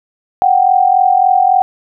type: tone pair together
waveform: sine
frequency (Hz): 734 / 777.6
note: F#5 / G5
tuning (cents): -14 / -14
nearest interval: minor second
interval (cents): 100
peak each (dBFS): -10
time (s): 0.42-1.62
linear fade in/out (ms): 0
effects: none